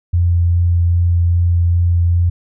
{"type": "tone with vibrato", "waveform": "sine", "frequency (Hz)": 86.5, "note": "F2", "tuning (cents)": -16, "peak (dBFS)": -10, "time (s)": [0.13, 2.3], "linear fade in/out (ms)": 10, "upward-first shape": "triangle", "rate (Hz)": 2.5, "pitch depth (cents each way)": 12, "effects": []}